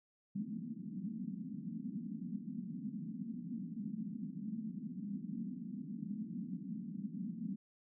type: band-pass noise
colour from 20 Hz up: pink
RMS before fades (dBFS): -43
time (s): 0.35-7.56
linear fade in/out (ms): 10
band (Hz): 180 to 240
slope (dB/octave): 48
effects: none